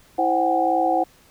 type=tone cluster; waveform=sine; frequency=328.7 / 526 / 742 / 805 Hz; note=E4 / C5 / F#5 / G5; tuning=-5 / +9 / +5 / +46 cents; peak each=-24 / -25 / -19 / -26 dBFS; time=0.18-1.04 s; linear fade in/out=10 ms; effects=pink hiss -54 dBFS RMS until 1.3 s